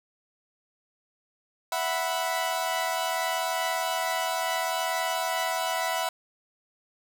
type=chord; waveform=sawtooth; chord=E suspended second; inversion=none; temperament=equal; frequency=659.3 / 740 / 987.8 Hz; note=E5 / F#5 / B5; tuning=0 / 0 / 0 cents; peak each=-27 dBFS; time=1.72-6.09 s; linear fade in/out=2 ms; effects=none